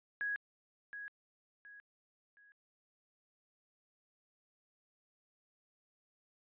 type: tone with echo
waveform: sine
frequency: 1661.2 Hz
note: G#6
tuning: in tune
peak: -34 dBFS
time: 0.21-0.36 s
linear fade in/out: 0 ms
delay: 720 ms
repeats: 3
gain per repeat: -9 dB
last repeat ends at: 2.52 s
effects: resampled to 8000 Hz